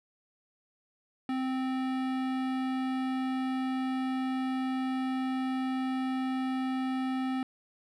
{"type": "tone with hard clipping", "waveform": "sine", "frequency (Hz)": 260.5, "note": "C4", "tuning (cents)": -7, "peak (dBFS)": -31, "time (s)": [1.29, 7.43], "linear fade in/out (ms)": 2, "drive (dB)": 18, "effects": []}